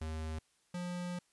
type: tone pair in turn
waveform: square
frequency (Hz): 79 / 177.35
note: D#2 / F3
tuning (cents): +27 / +27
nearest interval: octave + major second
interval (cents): 1400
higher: second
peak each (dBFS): -38 / -38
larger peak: neither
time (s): 0.01-0.39 / 0.74-1.19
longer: second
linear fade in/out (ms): 5
effects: white hiss -73 dBFS RMS until 1.32 s + resampled to 24000 Hz